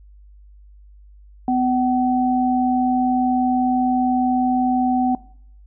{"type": "tone pair together", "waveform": "sine", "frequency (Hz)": [251.9, 757], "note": ["B3", "F#5"], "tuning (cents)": [34, 39], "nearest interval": "octave + perfect fifth", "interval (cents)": 1905, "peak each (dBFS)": [-18, -20], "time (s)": [1.48, 5.15], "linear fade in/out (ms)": 2, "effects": ["noise-tail reverb RT60 0.6 s tail -20 dB re dry", "added 50 Hz sine -43 dBFS peak until 5.66 s"]}